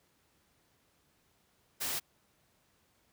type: noise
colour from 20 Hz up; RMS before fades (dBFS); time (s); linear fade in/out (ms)
white; -35; 1.8-2; 20
effects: pink hiss -71 dBFS RMS until 3.12 s + high-pass 60 Hz 12 dB/octave